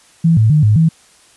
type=tone with pitch steps; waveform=sine; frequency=165.2 / 110 / 152 / 106.1 / 162 Hz; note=E3 / A2 / D#3 / G#2 / E3; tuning=+4 / 0 / -40 / +38 / -30 cents; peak=-7 dBFS; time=0.24-0.89 s; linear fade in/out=10 ms; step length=130 ms; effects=white hiss -48 dBFS RMS until 1.36 s + resampled to 24000 Hz